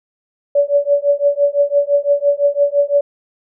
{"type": "tone with tremolo", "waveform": "sine", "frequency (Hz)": 572, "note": "D5", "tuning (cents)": -46, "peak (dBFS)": -7, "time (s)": [0.55, 3.01], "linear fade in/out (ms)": 5, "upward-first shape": "triangle", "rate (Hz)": 5.9, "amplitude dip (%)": 100, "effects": []}